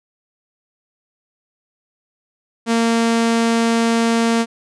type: tone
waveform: sawtooth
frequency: 230 Hz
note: A#3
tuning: 23 cents flat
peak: -10 dBFS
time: 2.66-4.46 s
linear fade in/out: 50 ms
effects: resampled to 22050 Hz